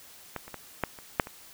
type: clicks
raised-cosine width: 0.5 ms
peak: -18 / -28 / -22 / -11 / -29 / -6 / -25 dBFS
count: 7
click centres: 0.363 / 0.48 / 0.543 / 0.837 / 0.988 / 1.198 / 1.271 s
effects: white hiss -51 dBFS RMS until 1.53 s